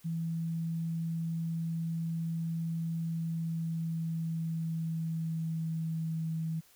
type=tone with pitch glide; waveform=sine; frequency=164.81 to 161.33 Hz; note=E3 to E3; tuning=0 to -37 cents; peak=-31 dBFS; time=0.04-6.61 s; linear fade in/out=20 ms; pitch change=-37 cents; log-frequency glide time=2.98-6.36 s; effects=white hiss -62 dBFS RMS until 6.75 s